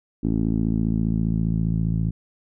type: tone with low-pass filter sweep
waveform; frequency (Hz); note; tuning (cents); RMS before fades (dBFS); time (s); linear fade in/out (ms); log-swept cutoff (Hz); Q
10% pulse; 55; A1; 0; -22; 0.23-2.11; 10; 280 to 150; 2.2
effects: none